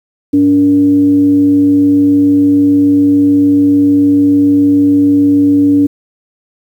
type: tone with frequency modulation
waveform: sine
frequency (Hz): 286.4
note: D4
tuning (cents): -43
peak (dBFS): -5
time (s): 0.33-5.87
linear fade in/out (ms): 10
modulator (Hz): 182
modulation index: 0.26
effects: 7-bit